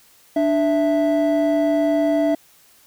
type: tone pair together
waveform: triangle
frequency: 295.2 / 659.3 Hz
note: D4 / E5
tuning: +9 / 0 cents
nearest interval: octave + major second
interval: 1391 cents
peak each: -16 dBFS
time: 0.36-2.35 s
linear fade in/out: 5 ms
effects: tanh soft clip ceiling -6 dBFS + white hiss -53 dBFS RMS until 2.86 s

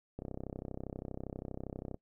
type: click train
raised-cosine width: 2 ms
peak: -27 dBFS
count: 58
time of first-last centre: 0.19-1.944 s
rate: 32.5 Hz
effects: noise-tail reverb RT60 0.1 s tail -22 dB re dry

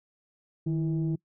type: tone pair together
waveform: sine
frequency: 156.09 / 329.5 Hz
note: D#3 / E4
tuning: +6 / -1 cents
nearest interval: octave + minor second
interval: 1293 cents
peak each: -25 / -30 dBFS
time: 0.66-1.16 s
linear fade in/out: 10 ms
effects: noise-tail reverb RT60 0.1 s tail -23 dB re dry + tanh soft clip ceiling -21 dBFS

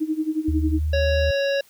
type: tone with tremolo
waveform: sine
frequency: 312.4 Hz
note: D#4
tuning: 7 cents sharp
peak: -18 dBFS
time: 0-0.8 s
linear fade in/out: 20 ms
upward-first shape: sine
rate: 11 Hz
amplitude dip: 85%
type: tone with vibrato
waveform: sine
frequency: 76.3 Hz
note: D#2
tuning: 33 cents flat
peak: -20 dBFS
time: 0.48-1.31 s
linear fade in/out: 5 ms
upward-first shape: triangle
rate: 3.3 Hz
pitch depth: 9 cents each way
type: harmonic tone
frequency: 556 Hz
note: C#5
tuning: 5 cents sharp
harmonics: 1 / 3 / 5 / 7 / 9 / 10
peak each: -20 / -29 / -32 / -34 / -40 / -40 dBFS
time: 0.93-1.61 s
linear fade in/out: 5 ms
effects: white hiss -55 dBFS RMS until 1.69 s

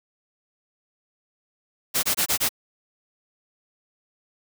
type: noise bursts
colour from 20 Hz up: white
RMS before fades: -22 dBFS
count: 5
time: 1.94-2.492 s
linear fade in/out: 20 ms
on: 92 ms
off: 23 ms
effects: none

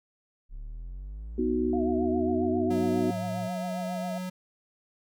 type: linear sweep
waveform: triangle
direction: up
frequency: 32.7 to 116.54 Hz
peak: -34 dBFS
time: 0.49-3.5 s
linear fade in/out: 50 ms
type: chord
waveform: sine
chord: B major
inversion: none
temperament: equal with one note detuned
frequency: 244.8 / 311.1 / 370 Hz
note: B3 / D#4 / F#4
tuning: -15 / 0 / 0 cents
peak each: -28 / -30 / -28 dBFS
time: 1.38-3.11 s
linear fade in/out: 5 ms
type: tone with vibrato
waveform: sine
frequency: 678 Hz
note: E5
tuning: 49 cents sharp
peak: -33 dBFS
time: 1.73-4.18 s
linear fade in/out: 2 ms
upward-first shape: triangle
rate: 7.4 Hz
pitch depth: 110 cents each way
type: tone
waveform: square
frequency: 183.8 Hz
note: F#3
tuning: 11 cents flat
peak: -33 dBFS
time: 2.7-4.3 s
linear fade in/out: 10 ms
effects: none

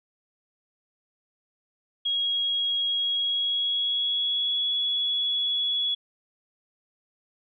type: tone with pitch glide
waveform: sine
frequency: 3297 to 3378 Hz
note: G#7 to G#7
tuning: -13 to +29 cents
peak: -23 dBFS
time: 2.05-5.95 s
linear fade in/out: 10 ms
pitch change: +42 cents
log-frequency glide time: 3.01-4.71 s
effects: none

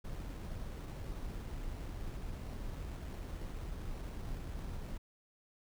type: noise with sample-and-hold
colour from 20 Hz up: brown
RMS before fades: -42 dBFS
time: 0.04-4.98 s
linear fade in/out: 10 ms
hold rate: 4900 Hz
effects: none

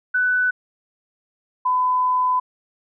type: tone pair in turn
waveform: sine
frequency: 1495 / 1006.4 Hz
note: F#6 / B5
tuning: +17 / +32 cents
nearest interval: perfect fifth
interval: 685 cents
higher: first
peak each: -16 dBFS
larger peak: neither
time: 0.14-0.51 / 1.65-2.4 s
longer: second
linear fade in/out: 10 ms
effects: none

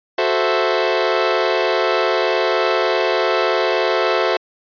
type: chord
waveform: sawtooth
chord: F# half-diminished seventh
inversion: none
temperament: equal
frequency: 370 / 440 / 523.3 / 659.3 Hz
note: F#4 / A4 / C5 / E5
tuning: 0 / 0 / 0 / 0 cents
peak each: -17 dBFS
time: 0.18-4.37 s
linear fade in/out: 5 ms
effects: resampled to 11025 Hz

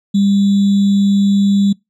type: tone with sample-and-hold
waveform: sine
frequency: 199.5 Hz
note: G3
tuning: 31 cents sharp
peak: -9 dBFS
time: 0.14-1.73 s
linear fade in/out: 10 ms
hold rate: 3675 Hz
effects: noise-tail reverb RT60 0.2 s tail -26 dB re dry + low-pass 7000 Hz 12 dB/octave

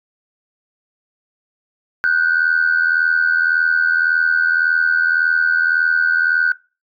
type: tone pair together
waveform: sine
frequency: 1460.2 / 1542 Hz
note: F#6 / G6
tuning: -23 / -29 cents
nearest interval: minor second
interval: 94 cents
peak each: -15 dBFS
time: 2.04-6.52 s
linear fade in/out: 0 ms
effects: noise-tail reverb RT60 0.3 s tail -20 dB re dry + tanh soft clip ceiling -7 dBFS

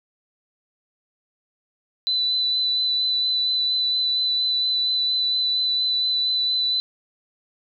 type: tone with vibrato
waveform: sine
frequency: 3998 Hz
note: B7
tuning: 20 cents sharp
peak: -19 dBFS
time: 2.07-6.8 s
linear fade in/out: 0 ms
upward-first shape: sine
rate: 4.3 Hz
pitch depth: 14 cents each way
effects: none

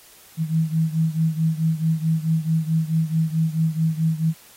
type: beating tone pair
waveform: sine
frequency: 159.2 / 163.8 Hz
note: D#3 / E3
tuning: +40 / -11 cents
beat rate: 4.6 Hz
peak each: -20 / -23 dBFS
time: 0.37-4.34 s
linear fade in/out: 50 ms
effects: white hiss -49 dBFS RMS until 4.56 s + AAC 48 kbps

